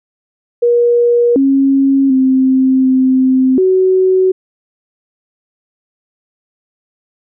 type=tone with pitch steps; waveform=sine; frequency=477.3 / 272.4 / 261.9 / 260 / 374.4 Hz; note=A#4 / C#4 / C4 / C4 / F#4; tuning=+41 / -30 / +2 / -11 / +20 cents; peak=-7 dBFS; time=0.62-4.32 s; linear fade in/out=10 ms; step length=740 ms; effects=none